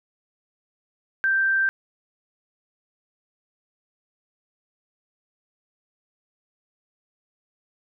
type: tone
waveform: sine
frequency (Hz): 1568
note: G6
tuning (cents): 0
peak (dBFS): -18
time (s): 1.24-1.69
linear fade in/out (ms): 0
effects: none